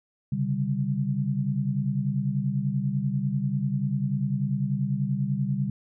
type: tone cluster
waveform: sine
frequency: 133.4 / 143.6 / 196.8 Hz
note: C3 / D3 / G3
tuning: +34 / -39 / +7 cents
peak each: -28 dBFS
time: 0.32-5.7 s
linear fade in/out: 5 ms
effects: none